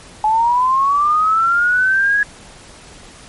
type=linear sweep; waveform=sine; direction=up; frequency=849 to 1676 Hz; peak=-11 dBFS; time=0.24-2.23 s; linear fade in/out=2 ms; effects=pink hiss -40 dBFS RMS until 3.28 s + MP3 48 kbps